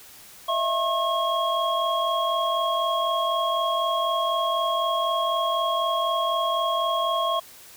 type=tone cluster; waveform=sine; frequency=625 / 669 / 1080 / 3284 Hz; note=D#5 / E5 / C#6 / G#7; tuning=+8 / +25 / -45 / -20 cents; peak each=-32 / -26 / -24 / -30 dBFS; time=0.48-7.4 s; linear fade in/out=10 ms; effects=white hiss -47 dBFS RMS until 7.76 s